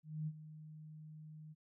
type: tone with ADSR envelope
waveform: sine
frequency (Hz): 154.6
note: D#3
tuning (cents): -11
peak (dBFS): -36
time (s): 0.03-1.55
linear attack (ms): 240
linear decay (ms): 51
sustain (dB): -14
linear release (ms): 33
effects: none